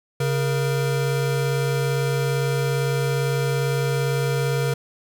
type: tone pair together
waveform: square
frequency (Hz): 137.45 / 470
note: C#3 / A#4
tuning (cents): -14 / +14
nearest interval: octave + major sixth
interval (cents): 2128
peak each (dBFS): -22 / -26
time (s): 0.2-4.74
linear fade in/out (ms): 5
effects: none